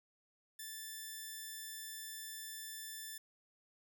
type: tone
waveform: 5% pulse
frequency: 1760 Hz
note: A6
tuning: in tune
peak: -34 dBFS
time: 0.59-3.18 s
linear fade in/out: 5 ms
effects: none